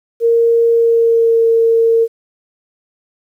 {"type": "tone with pitch glide", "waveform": "sine", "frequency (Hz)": [463.7, 456.8], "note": ["A#4", "A#4"], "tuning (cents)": [-9, -35], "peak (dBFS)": -8, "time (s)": [0.2, 2.08], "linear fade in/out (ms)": 50, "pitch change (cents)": -26, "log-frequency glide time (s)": [0.69, 1.45], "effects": ["8-bit"]}